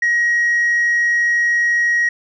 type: tone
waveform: sine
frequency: 1894 Hz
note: A#6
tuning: 27 cents sharp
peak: -11 dBFS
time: 0.02-2.09 s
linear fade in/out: 5 ms
effects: tanh soft clip ceiling -11 dBFS